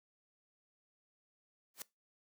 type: noise with exponential growth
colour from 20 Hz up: white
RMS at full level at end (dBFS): -39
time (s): 1.74-1.82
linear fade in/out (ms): 2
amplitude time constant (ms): 17
effects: noise-tail reverb RT60 0.2 s tail -20 dB re dry + high-pass 150 Hz 12 dB/octave